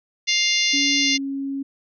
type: harmonic tone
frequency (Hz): 700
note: F5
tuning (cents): +4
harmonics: 3 / 4 / 5 / 6 / 7 / 8 / 9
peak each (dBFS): -23 / -24 / -25 / -26 / -26 / -27 / -28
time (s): 0.27-1.18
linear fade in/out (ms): 20
type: tone with pitch glide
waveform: sine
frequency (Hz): 280.8 to 274.5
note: C#4 to C#4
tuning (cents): +22 to -17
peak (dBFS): -24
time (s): 0.73-1.63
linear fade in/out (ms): 10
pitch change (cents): -39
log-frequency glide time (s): 1-1.11
effects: none